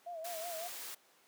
sine tone with vibrato, 670 Hz, E5, 28 cents sharp, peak -40 dBFS, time 0.06-0.68 s, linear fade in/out 10 ms, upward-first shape sine, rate 5.4 Hz, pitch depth 92 cents each way
white noise, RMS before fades -45 dBFS, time 0.24-0.95 s, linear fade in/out 10 ms
effects pink hiss -66 dBFS RMS until 1.27 s + high-pass 400 Hz 12 dB/octave

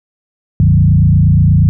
sine tone with frequency modulation, 121.5 Hz, B2, 28 cents flat, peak -5 dBFS, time 0.6-1.69 s, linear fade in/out 0 ms, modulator 28.4 Hz, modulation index 1.8, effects none

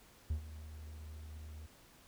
triangle tone with ADSR envelope, 76.9 Hz, D#2, 20 cents flat, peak -28 dBFS, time 0.3-1.67 s, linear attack 6 ms, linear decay 94 ms, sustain -16 dB, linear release 13 ms, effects tanh soft clip ceiling -24 dBFS + pink hiss -62 dBFS RMS until 2.07 s

